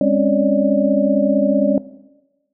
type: tone cluster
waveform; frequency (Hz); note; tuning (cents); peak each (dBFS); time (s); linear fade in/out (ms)
sine; 203.9 / 263.9 / 279.3 / 565 / 596; G#3 / C4 / C#4 / C#5 / D5; -32 / +15 / +13 / +33 / +25; -19; 0.01-1.78; 2
effects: noise-tail reverb RT60 1.0 s tail -17 dB re dry